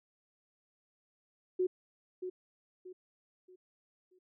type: tone with echo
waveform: sine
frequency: 367.3 Hz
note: F#4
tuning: 13 cents flat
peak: -27 dBFS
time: 1.59-1.67 s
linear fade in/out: 10 ms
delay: 630 ms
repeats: 4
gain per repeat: -9 dB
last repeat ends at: 4.19 s
effects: none